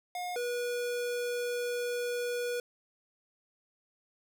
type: tone pair in turn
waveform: square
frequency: 717 / 484.9 Hz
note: F5 / B4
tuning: +45 / -32 cents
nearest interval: perfect fifth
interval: 677 cents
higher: first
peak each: -35 / -32 dBFS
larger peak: second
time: 0.15-0.36 / 0.36-2.6 s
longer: second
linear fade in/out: 2 ms
effects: none